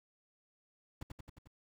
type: noise with echo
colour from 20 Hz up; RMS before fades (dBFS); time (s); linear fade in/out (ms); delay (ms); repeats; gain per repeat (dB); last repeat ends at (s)
brown; -41; 1.01-1.03; 5; 89; 5; -3; 1.475
effects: none